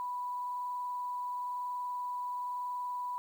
sine tone with frequency modulation, 987 Hz, B5, 1 cent flat, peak -34 dBFS, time 0-3.18 s, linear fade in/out 0 ms, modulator 21 Hz, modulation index 0.31, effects 10-bit

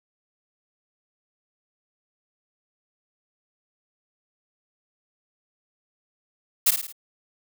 blue noise with echo, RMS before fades -17 dBFS, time 6.66-6.71 s, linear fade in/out 10 ms, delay 54 ms, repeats 4, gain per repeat -6 dB, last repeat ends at 6.926 s, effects none

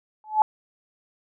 sine tone with exponential growth, 860 Hz, A5, 40 cents flat, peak -10 dBFS, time 0.24-0.42 s, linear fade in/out 1 ms, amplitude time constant 39 ms, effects none

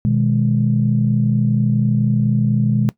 sine chord, G# minor, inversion first, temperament equal, 123.47 / 155.56 / 207.7 Hz, B2 / D#3 / G#3, 0 / 0 / 0 cents, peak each -16 / -20 / -17 dBFS, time 0.05-2.89 s, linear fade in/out 0 ms, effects noise-tail reverb RT60 0.1 s tail -19 dB re dry + tanh soft clip ceiling -4 dBFS

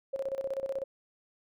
sine tone with tremolo, 541 Hz, C#5, 42 cents flat, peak -29 dBFS, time 0.13-0.84 s, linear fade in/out 10 ms, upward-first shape square, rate 16 Hz, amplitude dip 75%, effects none

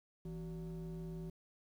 sine tone with frequency modulation, 164.81 Hz, E3, in tune, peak -39 dBFS, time 0.25-1.3 s, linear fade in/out 5 ms, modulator 211 Hz, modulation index 0.82, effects tanh soft clip ceiling -41 dBFS + 11-bit

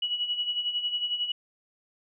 sine tone with tremolo, 2930 Hz, F#7, 18 cents flat, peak -24 dBFS, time 0.02-1.32 s, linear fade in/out 5 ms, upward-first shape sine, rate 11 Hz, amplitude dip 65%, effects none

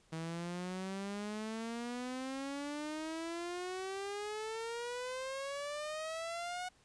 sawtooth exponential sweep, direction up, 160 to 735 Hz, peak -35 dBFS, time 0.12-6.69 s, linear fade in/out 10 ms, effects pink hiss -68 dBFS RMS until 6.84 s + resampled to 22050 Hz

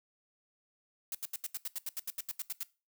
blue noise bursts, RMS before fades -37 dBFS, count 15, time 1.12-2.632 s, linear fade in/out 2 ms, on 28 ms, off 78 ms, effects noise-tail reverb RT60 0.3 s tail -20 dB re dry

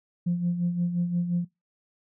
sine tone with tremolo, 174.61 Hz, F3, in tune, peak -20 dBFS, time 0.26-1.45 s, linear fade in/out 10 ms, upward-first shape sine, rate 5.7 Hz, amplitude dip 60%, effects noise-tail reverb RT60 0.2 s tail -22 dB re dry + tanh soft clip ceiling -18 dBFS

